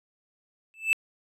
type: tone with exponential growth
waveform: triangle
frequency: 2637 Hz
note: E7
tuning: in tune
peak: -14 dBFS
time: 0.74-0.93 s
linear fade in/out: 0 ms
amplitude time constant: 40 ms
effects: resampled to 32000 Hz